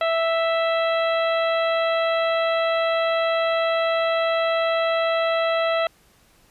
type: harmonic tone with a mistuned harmonic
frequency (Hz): 659.3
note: E5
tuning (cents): 0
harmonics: 1 / 2 / 3 / 4 / 5 / 6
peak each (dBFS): -20 / -26 / -30 / -32 / -34 / -36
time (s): 0.01-5.87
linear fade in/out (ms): 2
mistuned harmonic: 5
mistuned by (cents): -18
effects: pink hiss -57 dBFS RMS until 6.5 s + resampled to 32000 Hz